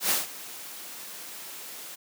white noise with ADSR envelope, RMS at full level -23 dBFS, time 0-1.96 s, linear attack 100 ms, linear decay 160 ms, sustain -18 dB, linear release 19 ms, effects high-pass 200 Hz 12 dB/octave

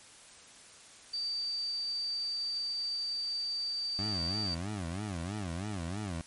sine tone, 4636 Hz, D8, 23 cents flat, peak -32 dBFS, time 1.13-4.55 s, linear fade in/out 10 ms
20% pulse tone with vibrato, 94.2 Hz, F#2, 32 cents sharp, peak -30 dBFS, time 3.99-6.21 s, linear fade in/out 0 ms, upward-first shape sine, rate 3.1 Hz, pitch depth 230 cents each way
effects white hiss -54 dBFS RMS until 6.26 s + MP3 48 kbps

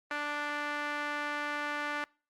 sawtooth tone with band-pass filter, 293.7 Hz, D4, in tune, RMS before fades -35 dBFS, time 0.11-2.04 s, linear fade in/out 0 ms, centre 1600 Hz, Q 1.7, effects noise-tail reverb RT60 0.4 s tail -26 dB re dry + Opus 32 kbps

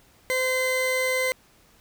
40% pulse tone pair together, 515 / 2060 Hz, C5 / C7, -28 / -28 cents, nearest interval 2 octaves, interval 2400 cents, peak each -24 / -26 dBFS, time 0.3-1.32 s, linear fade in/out 0 ms, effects pink hiss -58 dBFS RMS until 1.8 s

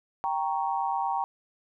sine chord, G diminished, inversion none, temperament equal, 784 / 932.3 / 1108.7 Hz, G5 / Bb5 / Db6, 0 / 0 / 0 cents, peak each -29 / -29 / -34 dBFS, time 0.24-1.24 s, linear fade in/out 0 ms, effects none

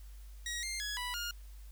15% pulse tone with pitch steps, 1901 / 2109 / 1678 / 985 / 1419 Hz, A#6 / C7 / G#6 / B5 / F6, +33 / +13 / +17 / -5 / +27 cents, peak -30 dBFS, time 0.46-1.31 s, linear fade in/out 2 ms, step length 170 ms, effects added 50 Hz sine -47 dBFS peak until 1.71 s + white hiss -64 dBFS RMS until 1.71 s

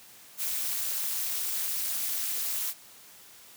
blue noise with amplitude modulation, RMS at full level -27 dBFS, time 0.37-2.74 s, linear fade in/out 50 ms, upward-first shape sine, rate 288 Hz, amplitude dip 95%, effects white hiss -52 dBFS RMS until 3.56 s + high-pass 80 Hz 12 dB/octave

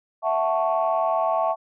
sine chord, F# minor seventh, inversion third, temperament equal, 659.3 / 740 / 880 / 1108.7 Hz, E5 / F#5 / A5 / C#6, 0 / 0 / 0 / 0 cents, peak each -22 / -26 / -26 / -26 dBFS, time 0.22-1.56 s, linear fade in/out 50 ms, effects tanh soft clip ceiling -11 dBFS

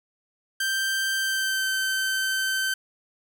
sawtooth tone with pitch glide, 1568 to 1544.6 Hz, G6 to G6, 0 to -26 cents, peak -20 dBFS, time 0.6-2.74 s, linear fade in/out 5 ms, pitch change -26 cents, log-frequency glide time 1.15-1.69 s, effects none

